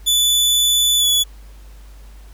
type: tone with pitch glide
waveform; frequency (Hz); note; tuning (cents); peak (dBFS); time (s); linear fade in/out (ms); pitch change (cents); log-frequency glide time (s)
sawtooth; 3477 to 3415; A7 to G#7; -21 to +48; -10; 0.06-1.24; 20; -31; 0.99-1.05
effects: added 50 Hz sine -37 dBFS peak until 2.33 s + pink hiss -51 dBFS RMS until 2.33 s